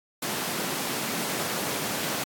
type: high-pass noise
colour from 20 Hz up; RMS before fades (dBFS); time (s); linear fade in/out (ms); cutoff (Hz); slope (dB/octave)
pink; -30; 0.22-2.24; 5; 150; 24
effects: AAC 64 kbps